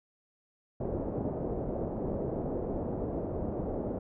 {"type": "low-pass noise", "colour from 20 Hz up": "white", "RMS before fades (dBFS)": -34, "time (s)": [0.8, 3.99], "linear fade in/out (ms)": 5, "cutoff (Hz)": 570, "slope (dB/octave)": 24, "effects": []}